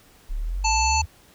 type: exponential sweep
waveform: sine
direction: up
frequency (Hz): 33 to 80.1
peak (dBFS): -24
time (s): 0.29-1.06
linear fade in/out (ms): 20
type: harmonic tone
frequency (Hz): 880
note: A5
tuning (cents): 0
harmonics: 1 / 3 / 5 / 7 / 8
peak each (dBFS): -21 / -26 / -28 / -29 / -30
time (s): 0.64-1.02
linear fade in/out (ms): 10
effects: pink hiss -54 dBFS RMS until 1.34 s